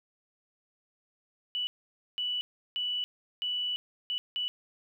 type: tone bursts at uneven times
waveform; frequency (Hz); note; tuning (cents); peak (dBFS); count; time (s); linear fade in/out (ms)
sine; 2960; F#7; 0; -29; 6; 1.55-1.67 / 2.18-2.41 / 2.76-3.04 / 3.42-3.76 / 4.1-4.18 / 4.36-4.48; 0
effects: 11-bit